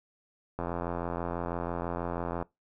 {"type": "click train", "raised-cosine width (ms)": 1, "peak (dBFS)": -19, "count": 159, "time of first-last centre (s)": [0.59, 2.425], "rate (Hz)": 86.1, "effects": ["noise-tail reverb RT60 0.2 s tail -22 dB re dry"]}